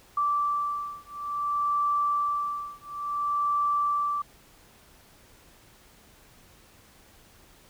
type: beating tone pair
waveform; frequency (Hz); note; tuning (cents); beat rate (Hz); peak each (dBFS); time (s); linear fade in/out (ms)
sine; 1166 / 1166.57; D6 / D6; -13 / -12; 0.57; -28; 0.17-4.22; 5
effects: pink hiss -56 dBFS RMS until 7.69 s